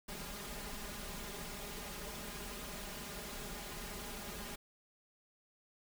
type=noise with comb filter; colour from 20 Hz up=pink; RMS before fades=-45 dBFS; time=0.08-4.56 s; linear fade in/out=10 ms; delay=4.9 ms; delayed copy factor=+0.85; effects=none